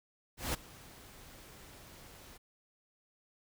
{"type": "noise with ADSR envelope", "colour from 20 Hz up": "pink", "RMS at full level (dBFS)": -33, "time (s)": [0.37, 2.38], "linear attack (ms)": 170, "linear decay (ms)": 12, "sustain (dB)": -21, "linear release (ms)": 16, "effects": []}